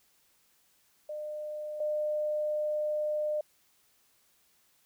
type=tone pair in turn; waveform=sine; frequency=604 / 604 Hz; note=D5 / D5; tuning=+48 / +48 cents; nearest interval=unison; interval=0 cents; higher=neither; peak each=-35 / -28 dBFS; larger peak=second; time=1.09-1.8 / 1.8-3.41 s; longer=second; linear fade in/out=5 ms; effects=white hiss -68 dBFS RMS until 4.85 s